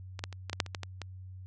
clicks, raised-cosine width 0.2 ms, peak -22 / -16 / -27 / -19 / -15 / -8 / -26 / -17 / -20 / -21 dBFS, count 10, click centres 0.192 / 0.239 / 0.327 / 0.497 / 0.531 / 0.602 / 0.663 / 0.748 / 0.833 / 1.017 s, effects added 93 Hz sine -43 dBFS peak until 1.46 s + resampled to 22050 Hz

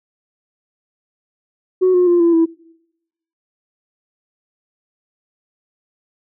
sine tone with pitch steps, 370 / 359.3 / 348.8 / 338.7 / 328.9 Hz, F#4 / F4 / F4 / E4 / E4, 0 / +49 / -2 / +47 / -4 cents, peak -8 dBFS, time 1.81-2.46 s, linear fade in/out 20 ms, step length 130 ms, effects noise-tail reverb RT60 0.9 s tail -25 dB re dry + tanh soft clip ceiling -7 dBFS

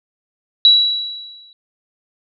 sine tone with exponential decay, 3912 Hz, B7, 17 cents flat, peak -4 dBFS, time 0.65-1.53 s, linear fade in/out 1 ms, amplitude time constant 190 ms, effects none

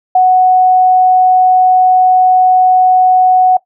sine tone, 740 Hz, F#5, in tune, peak -4 dBFS, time 0.15-3.57 s, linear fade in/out 5 ms, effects noise-tail reverb RT60 0.1 s tail -19 dB re dry

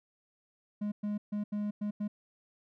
triangle tone bursts at uneven times, 207.7 Hz, G#3, in tune, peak -29 dBFS, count 6, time 0.81-0.92 / 1.03-1.18 / 1.32-1.44 / 1.52-1.71 / 1.81-1.91 / 2-2.08 s, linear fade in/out 10 ms, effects none

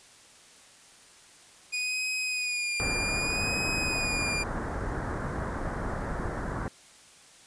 sawtooth tone with vibrato, 2460 Hz, D#7, 20 cents flat, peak -25 dBFS, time 1.72-4.44 s, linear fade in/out 20 ms, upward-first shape sine, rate 0.64 Hz, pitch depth 45 cents each way
pink low-pass noise, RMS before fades -33 dBFS, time 2.8-6.68 s, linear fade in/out 0 ms, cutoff 1800 Hz, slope 48 dB/octave
clicks, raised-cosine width 5 ms, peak -25 dBFS, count 10, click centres 3.436 / 4.762 / 4.979 / 5.391 / 5.866 / 5.936 / 6.092 / 6.13 / 6.198 / 6.256 s
effects white hiss -54 dBFS RMS until 7.46 s + resampled to 22050 Hz

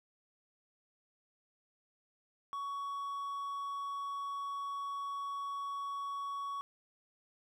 triangle tone, 1120 Hz, C#6, 18 cents sharp, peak -35 dBFS, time 2.53-6.61 s, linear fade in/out 0 ms, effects none

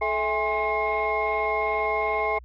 sine tone cluster, 432.4 / 654 / 820 / 1059 / 2148 Hz, A4 / E5 / G#5 / C6 / C7, -30 / -14 / -22 / +21 / +45 cents, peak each -28 dBFS, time 0.01-2.39 s, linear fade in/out 10 ms, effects tanh soft clip ceiling -15 dBFS + added 60 Hz sine -43 dBFS peak until 2.44 s

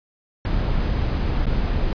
brown noise with dropouts, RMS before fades -21 dBFS, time 0.45-1.93 s, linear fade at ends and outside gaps 1 ms, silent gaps 1.457-1.467 s, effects resampled to 11025 Hz

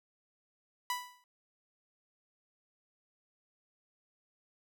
sawtooth tone with exponential decay, 987.8 Hz, B5, in tune, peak -26 dBFS, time 0.9-1.24 s, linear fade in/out 1 ms, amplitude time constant 73 ms, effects none

